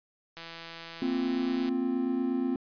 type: click train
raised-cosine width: 0.2 ms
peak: -25 dBFS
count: 220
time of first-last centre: 0.37-1.689 s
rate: 166 Hz
type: chord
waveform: triangle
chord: Bb suspended second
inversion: none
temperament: equal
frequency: 233.1 / 261.6 / 349.2 Hz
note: Bb3 / C4 / F4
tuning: 0 / 0 / 0 cents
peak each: -32 / -26 / -32 dBFS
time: 1.02-2.56 s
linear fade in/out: 2 ms
effects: resampled to 11025 Hz